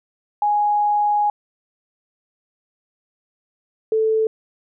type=tone pair in turn; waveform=sine; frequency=830.6 / 440 Hz; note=G#5 / A4; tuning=0 / 0 cents; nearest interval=major seventh; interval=1100 cents; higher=first; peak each=-15 dBFS; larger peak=neither; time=0.42-1.3 / 3.92-4.27 s; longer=first; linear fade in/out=2 ms; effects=none